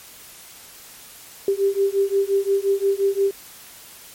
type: beating tone pair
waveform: sine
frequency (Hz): 391.7 / 397.4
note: G4 / G4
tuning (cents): -1 / +24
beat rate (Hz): 5.7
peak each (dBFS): -20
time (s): 1.48-3.31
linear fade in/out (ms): 2
effects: white hiss -43 dBFS RMS until 4.14 s + MP3 64 kbps